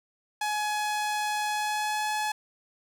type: tone with pitch glide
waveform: sawtooth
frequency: 843 to 850.8 Hz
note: G#5 to G#5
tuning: +26 to +42 cents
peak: -23 dBFS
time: 0.41-2.32 s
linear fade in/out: 5 ms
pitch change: +16 cents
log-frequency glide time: 1.48-2.09 s
effects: low-pass 12000 Hz 12 dB/octave + 9-bit